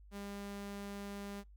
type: tone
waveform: sawtooth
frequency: 201 Hz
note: G3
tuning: 44 cents sharp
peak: -39 dBFS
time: 0.11-1.44 s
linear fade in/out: 50 ms
effects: noise-tail reverb RT60 0.2 s tail -26 dB re dry + added 50 Hz sine -55 dBFS peak until 1.56 s